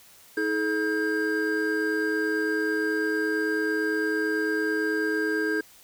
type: tone cluster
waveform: triangle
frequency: 318.6 / 427.6 / 1599 Hz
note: D#4 / A4 / G6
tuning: +41 / -49 / +34 cents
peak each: -26 dBFS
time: 0.37-5.61 s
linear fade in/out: 5 ms
effects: white hiss -53 dBFS RMS until 5.83 s